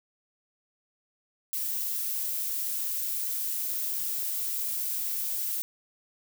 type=noise; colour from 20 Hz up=violet; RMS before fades=-31 dBFS; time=1.53-5.62 s; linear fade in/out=0 ms; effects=none